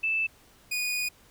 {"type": "tone pair in turn", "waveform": ["sine", "sawtooth"], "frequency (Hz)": [2637, 2466], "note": ["E7", "D#7"], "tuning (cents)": [0, -16], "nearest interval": "minor second", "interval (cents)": 116, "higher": "first", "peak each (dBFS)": -24, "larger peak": "neither", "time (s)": [[0.03, 0.27], [0.71, 1.09]], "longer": "second", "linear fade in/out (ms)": 10, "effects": ["pink hiss -58 dBFS RMS until 1.3 s"]}